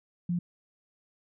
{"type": "tone", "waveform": "sine", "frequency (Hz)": 174.61, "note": "F3", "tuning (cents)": 0, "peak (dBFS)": -26, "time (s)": [0.29, 0.39], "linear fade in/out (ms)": 5, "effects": []}